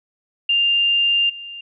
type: tone with level steps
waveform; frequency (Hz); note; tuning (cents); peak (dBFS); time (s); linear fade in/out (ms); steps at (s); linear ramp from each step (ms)
sine; 2797; F7; +2; -14 / -31; 0.49-1.61; 5; 1.29; 10
effects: none